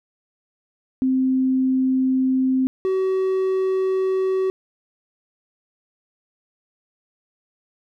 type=tone pair in turn; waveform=sine / triangle; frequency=260.7 / 378.5 Hz; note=C4 / F#4; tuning=-6 / +39 cents; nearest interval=tritone; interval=645 cents; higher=second; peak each=-16 dBFS; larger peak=neither; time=1.02-2.67 / 2.85-4.5 s; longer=neither; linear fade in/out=0 ms; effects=none